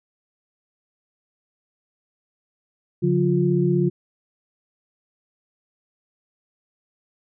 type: tone cluster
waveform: sine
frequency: 143.3 / 179.5 / 352.6 Hz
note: D3 / F3 / F4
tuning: -42 / +48 / +17 cents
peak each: -21 dBFS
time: 3.02-3.9 s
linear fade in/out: 20 ms
effects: none